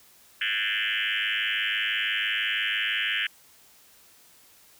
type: tone with frequency modulation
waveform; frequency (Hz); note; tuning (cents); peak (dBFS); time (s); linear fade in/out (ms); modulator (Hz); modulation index
sine; 2356; D7; +5; -24; 0.41-3.27; 5; 106; 7.6
effects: white hiss -56 dBFS RMS until 4.79 s